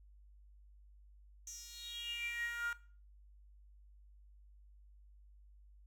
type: tone with high-pass filter sweep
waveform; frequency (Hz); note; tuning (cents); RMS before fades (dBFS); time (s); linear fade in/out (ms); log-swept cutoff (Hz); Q
10% pulse; 472.3; A#4; +23; -43; 1.47-2.73; 2; 6200 to 1300; 9.2
effects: noise-tail reverb RT60 0.4 s tail -18 dB re dry + added 50 Hz sine -58 dBFS peak until 5.86 s